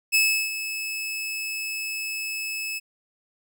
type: tone with ADSR envelope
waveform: sawtooth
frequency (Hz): 2600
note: E7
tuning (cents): -24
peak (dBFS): -13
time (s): 0.12-2.8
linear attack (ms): 28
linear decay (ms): 350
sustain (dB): -12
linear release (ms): 27
effects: none